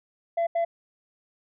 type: tone bursts at uneven times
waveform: sine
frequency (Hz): 676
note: E5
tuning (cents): +43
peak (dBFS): -19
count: 2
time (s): 0.37-0.47 / 0.55-0.65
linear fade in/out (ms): 10
effects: tanh soft clip ceiling -21 dBFS